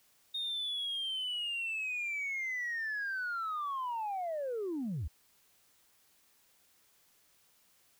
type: linear sweep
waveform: sine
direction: down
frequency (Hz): 3709 to 58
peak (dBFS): -32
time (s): 0.34-5.08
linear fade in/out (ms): 10
effects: tanh soft clip ceiling -31 dBFS + white hiss -68 dBFS RMS until 7.99 s